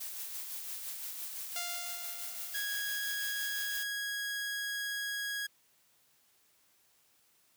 blue noise with tremolo, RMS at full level -40 dBFS, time 0-3.84 s, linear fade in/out 10 ms, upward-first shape sine, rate 5.9 Hz, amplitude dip 35%
5% pulse tone with exponential decay, 698.5 Hz, F5, in tune, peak -24 dBFS, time 1.56-3.45 s, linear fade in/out 1 ms, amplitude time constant 410 ms
sawtooth tone, 1653 Hz, G#6, 9 cents flat, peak -31 dBFS, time 2.54-5.47 s, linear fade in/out 10 ms
effects white hiss -69 dBFS RMS until 7.56 s + high-pass 60 Hz 12 dB/octave

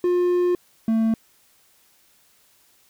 triangle tone pair in turn, 355.6 / 223.7 Hz, F4 / A3, +31 / +29 cents, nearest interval minor sixth, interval 802 cents, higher first, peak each -15 dBFS, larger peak neither, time 0.04-0.55 / 0.88-1.14 s, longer first, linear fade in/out 2 ms, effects white hiss -59 dBFS RMS until 2.89 s

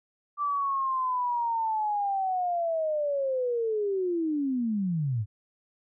sine linear sweep, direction down, 1174.7 to 98 Hz, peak -25 dBFS, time 0.37-5.26 s, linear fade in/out 50 ms, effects none

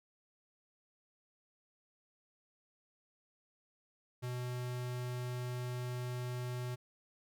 square tone, 124.1 Hz, B2, 9 cents sharp, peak -38 dBFS, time 4.22-6.76 s, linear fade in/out 20 ms, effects none

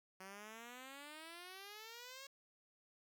5% pulse exponential sweep, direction up, 186.4 to 554.4 Hz, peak -40 dBFS, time 0.2-2.27 s, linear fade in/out 5 ms, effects none

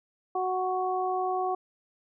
harmonic tone, 370.3 Hz, F#4, 1 cent sharp, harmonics 1 / 2 / 3, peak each -31 / -28 / -34 dBFS, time 0.35-1.55 s, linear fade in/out 5 ms, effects none

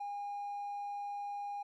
triangle tone, 813 Hz, G#5, 37 cents flat, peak -35 dBFS, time 0-1.63 s, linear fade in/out 10 ms, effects tanh soft clip ceiling -33 dBFS

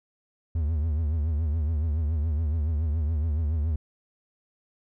triangle tone with vibrato, 77.78 Hz, D#2, in tune, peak -21 dBFS, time 0.55-3.76 s, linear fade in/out 5 ms, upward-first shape triangle, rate 7.1 Hz, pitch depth 150 cents each way, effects none

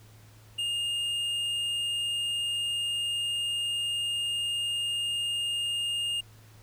sine tone with hard clipping, 2830 Hz, F7, 22 cents sharp, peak -29 dBFS, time 0.58-6.21 s, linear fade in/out 10 ms, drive 6 dB, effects added 108 Hz sine -52 dBFS peak until 6.62 s + pink hiss -58 dBFS RMS until 6.62 s

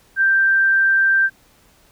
sine tone, 1572 Hz, G6, 4 cents sharp, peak -12 dBFS, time 0.16-1.3 s, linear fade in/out 50 ms, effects pink hiss -54 dBFS RMS until 1.91 s

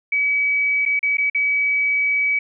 sine tone with dropouts, 2279 Hz, C#7, 47 cents sharp, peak -16 dBFS, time 0.12-2.39 s, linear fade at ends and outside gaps 5 ms, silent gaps 0.853-0.86 / 0.993-1.029 / 1.171-1.182 / 1.299-1.347 s, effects none

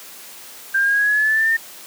sine exponential sweep, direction up, 1580 to 1826 Hz, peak -14 dBFS, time 0.74-1.57 s, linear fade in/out 10 ms, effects white hiss -39 dBFS RMS until 1.86 s + high-pass 200 Hz 12 dB/octave

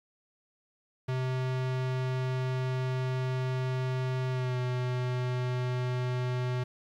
square tone with pitch glide, 129 to 125.4 Hz, C3 to B2, -24 to +27 cents, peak -29 dBFS, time 1.08-6.64 s, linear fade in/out 10 ms, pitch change -49 cents, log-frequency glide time 4.3-4.58 s, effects low-pass 4000 Hz 12 dB/octave + 10-bit

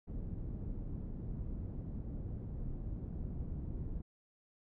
pink low-pass noise, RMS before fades -41 dBFS, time 0.07-4.02 s, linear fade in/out 10 ms, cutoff 210 Hz, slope 12 dB/octave, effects none

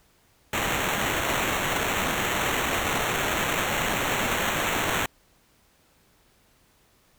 violet noise with sample-and-hold, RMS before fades -26 dBFS, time 0.53-5.06 s, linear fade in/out 2 ms, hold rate 4900 Hz, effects pink hiss -62 dBFS RMS until 7.18 s

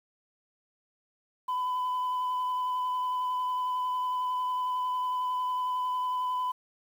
sine tone with vibrato, 1004 Hz, B5, 28 cents sharp, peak -25 dBFS, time 1.48-6.52 s, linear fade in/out 10 ms, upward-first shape sine, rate 11 Hz, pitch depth 11 cents each way, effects tanh soft clip ceiling -26 dBFS + 9-bit

